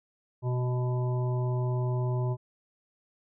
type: harmonic tone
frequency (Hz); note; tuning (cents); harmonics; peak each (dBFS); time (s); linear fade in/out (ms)
124.7; B2; +17; 1 / 3 / 5 / 7 / 8; -26 / -36 / -40 / -43 / -44; 0.42-2.37; 50
effects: none